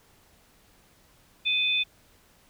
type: tone pair together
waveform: sine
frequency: 2500 / 3536 Hz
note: D#7 / A7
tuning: +8 / +8 cents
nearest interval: tritone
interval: 600 cents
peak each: -25 dBFS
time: 1.45-1.84 s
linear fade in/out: 20 ms
effects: pink hiss -60 dBFS RMS until 2.49 s